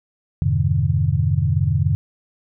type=chord; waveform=sine; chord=F minor seventh; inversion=none; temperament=equal with one note detuned; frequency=87.31 / 103.83 / 130.81 / 151.57 Hz; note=F2 / Ab2 / C3 / Eb3; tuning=0 / 0 / 0 / -45 cents; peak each=-21 dBFS; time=0.42-1.95 s; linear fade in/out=0 ms; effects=none